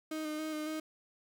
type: tone with vibrato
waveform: 35% pulse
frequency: 309.2 Hz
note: D#4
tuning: 11 cents flat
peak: -34 dBFS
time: 0.11-0.8 s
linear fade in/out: 5 ms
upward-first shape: square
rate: 3.6 Hz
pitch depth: 19 cents each way
effects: 12-bit